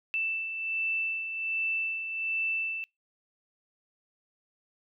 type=beating tone pair; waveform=sine; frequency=2654 / 2655.3 Hz; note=E7 / E7; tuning=+11 / +12 cents; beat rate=1.3 Hz; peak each=-38 / -29 dBFS; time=0.14-2.84 s; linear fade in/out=0 ms; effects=noise-tail reverb RT60 0.2 s tail -26 dB re dry